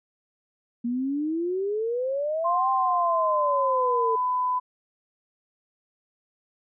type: exponential two-way sweep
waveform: sine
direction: up then down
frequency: 233.1 to 790 to 442.1 Hz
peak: -24 dBFS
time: 0.84-4.16 s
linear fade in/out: 10 ms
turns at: 2.7 s
type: tone with pitch glide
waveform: sine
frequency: 1046.5 to 1002.7 Hz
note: C6 to B5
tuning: 0 to +26 cents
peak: -22 dBFS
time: 2.44-4.6 s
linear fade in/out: 20 ms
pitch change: -74 cents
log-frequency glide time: 2.75-4.14 s
effects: none